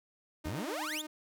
sawtooth tone with tremolo, 307.1 Hz, D#4, 23 cents flat, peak -35 dBFS, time 0.44-1.07 s, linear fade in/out 10 ms, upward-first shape sine, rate 8.3 Hz, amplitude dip 45%
sawtooth exponential sweep, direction up, 65.9 to 3842 Hz, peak -32 dBFS, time 0.45-1.02 s, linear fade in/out 10 ms
effects none

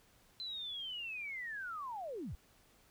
sine linear sweep, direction down, 4072 to 45.9 Hz, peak -40 dBFS, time 0.4-2.35 s, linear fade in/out 0 ms, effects pink hiss -67 dBFS RMS until 2.9 s

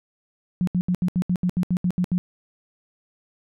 sine tone bursts, 179.5 Hz, F3, 48 cents sharp, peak -18 dBFS, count 12, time 0.61-2.18 s, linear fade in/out 0 ms, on 63 ms, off 74 ms, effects none

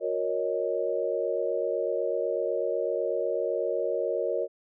sine chord, D# minor seventh, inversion first, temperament equal with one note detuned, 364.5 / 466.2 / 554.4 / 622.3 Hz, F#4 / A#4 / C#5 / D#5, -26 / 0 / 0 / 0 cents, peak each -33 / -30 / -30 / -32 dBFS, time 0-4.48 s, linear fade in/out 50 ms, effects none

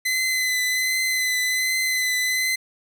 sawtooth tone with vibrato, 2028 Hz, B6, 45 cents sharp, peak -17 dBFS, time 0.05-2.56 s, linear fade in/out 10 ms, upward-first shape triangle, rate 1.3 Hz, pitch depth 24 cents each way, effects none

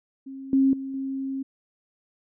sine tone with level steps, 268.9 Hz, C4, 47 cents sharp, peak -35 / -16 / -30 / -27 dBFS, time 0.26-1.43 s, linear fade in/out 10 ms, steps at 0.53 / 0.73 / 0.94 s, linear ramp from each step 2 ms, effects none

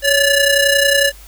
sawtooth ring-modulated tone, 1149 Hz, D6, 38 cents flat, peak -4 dBFS, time 0.02-1.12 s, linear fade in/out 50 ms, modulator 590 Hz, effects added 50 Hz sine -38 dBFS peak until 1.27 s + white hiss -43 dBFS RMS until 1.27 s

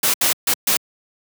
white noise bursts at uneven times, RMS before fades -17 dBFS, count 4, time 0.03-0.14 / 0.21-0.33 / 0.47-0.54 / 0.67-0.77 s, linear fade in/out 5 ms, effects high-pass 150 Hz 12 dB/octave

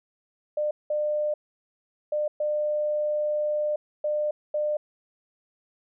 sine tone bursts at uneven times, 600 Hz, D5, 37 cents sharp, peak -23 dBFS, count 6, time 0.57-0.71 / 0.9-1.34 / 2.12-2.28 / 2.4-3.76 / 4.04-4.31 / 4.54-4.77 s, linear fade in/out 5 ms, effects none

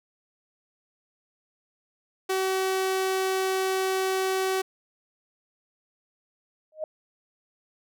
sawtooth tone, 379.4 Hz, F#4, 43 cents sharp, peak -20 dBFS, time 2.29-4.62 s, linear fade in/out 10 ms
sine tone with exponential growth, 622.3 Hz, D#5, in tune, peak -24 dBFS, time 6.72-6.84 s, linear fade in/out 2 ms, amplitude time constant 26 ms
effects none

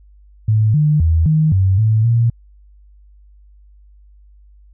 sine tone with pitch steps, 108.5 / 150.8 / 81.1 / 155.9 / 95.2 / 109.6 / 116.7 Hz, A2 / D3 / E2 / D#3 / F#2 / A2 / A#2, -24 / +46 / -28 / +4 / +50 / -6 / +2 cents, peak -10 dBFS, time 0.48-2.3 s, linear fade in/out 5 ms, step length 260 ms, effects added 50 Hz sine -43 dBFS peak until 4.73 s

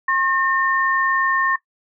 sine tone pair together, 1076.3 / 1817 Hz, C6 / A#6, +49 / -45 cents, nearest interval major sixth, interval 906 cents, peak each -19 dBFS, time 0.08-1.56 s, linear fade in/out 5 ms, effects noise-tail reverb RT60 0.1 s tail -18 dB re dry

